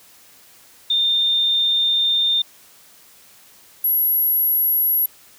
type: tone pair in turn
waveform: sine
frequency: 3618 / 11576 Hz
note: A7 / F#9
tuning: +48 / -39 cents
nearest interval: octave + minor sixth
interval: 2013 cents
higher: second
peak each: -15 dBFS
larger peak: neither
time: 0.9-2.42 / 3.84-5.06 s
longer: first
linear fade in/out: 5 ms
effects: white hiss -49 dBFS RMS until 5.38 s + high-pass 60 Hz 12 dB/octave